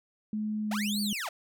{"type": "tone with pitch glide", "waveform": "sine", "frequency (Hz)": [213.4, 207.1], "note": ["G#3", "G#3"], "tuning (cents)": [47, -5], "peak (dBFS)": -29, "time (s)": [0.33, 1.13], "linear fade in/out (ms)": 2, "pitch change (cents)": -52, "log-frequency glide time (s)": [0.62, 0.87]}
{"type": "linear two-way sweep", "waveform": "sawtooth", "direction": "up then down", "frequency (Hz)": [566, 4699, 566], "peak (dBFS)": -29, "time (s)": [0.71, 1.29], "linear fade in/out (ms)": 5, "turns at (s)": 1.01}
{"effects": []}